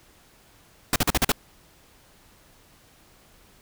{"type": "noise bursts", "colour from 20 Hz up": "pink", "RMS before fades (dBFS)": -20, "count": 6, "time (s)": [0.93, 1.319], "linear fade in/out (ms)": 2, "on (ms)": 29, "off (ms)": 43, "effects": ["pink hiss -56 dBFS RMS until 3.61 s"]}